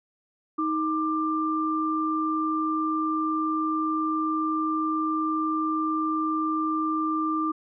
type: tone pair together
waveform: sine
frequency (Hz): 314.4 / 1187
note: D#4 / D6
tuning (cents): +18 / +18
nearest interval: octave + major seventh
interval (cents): 2300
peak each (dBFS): -26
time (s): 0.58-7.52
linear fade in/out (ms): 10
effects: none